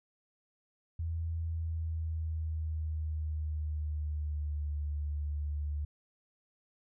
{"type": "tone with pitch glide", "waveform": "sine", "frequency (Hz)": [82.3, 73.75], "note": ["E2", "D2"], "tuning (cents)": [-2, 8], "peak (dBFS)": -32, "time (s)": [0.99, 5.85], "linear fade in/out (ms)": 5, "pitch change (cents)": -190, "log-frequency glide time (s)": [1.39, 4.72], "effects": []}